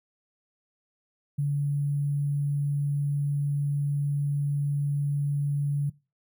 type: tone with sample-and-hold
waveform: sine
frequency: 143.5 Hz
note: D3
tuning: 40 cents flat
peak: -23 dBFS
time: 1.38-5.9 s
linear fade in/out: 10 ms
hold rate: 11025 Hz
effects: noise-tail reverb RT60 0.3 s tail -22 dB re dry